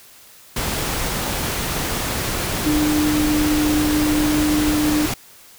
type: tone in noise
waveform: sine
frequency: 301.3 Hz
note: D4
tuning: 44 cents sharp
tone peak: -16 dBFS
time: 2.66-5.06 s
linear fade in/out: 5 ms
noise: pink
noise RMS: -23 dBFS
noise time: 0.56-5.14 s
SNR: +4 dB
effects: white hiss -46 dBFS RMS until 5.58 s